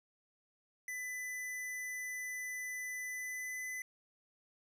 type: tone with pitch glide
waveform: square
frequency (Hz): 2000 to 2012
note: B6 to B6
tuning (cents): +21 to +32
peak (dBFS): -40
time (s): 0.88-3.82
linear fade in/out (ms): 2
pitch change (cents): +11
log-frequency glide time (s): 3.08-3.7
effects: none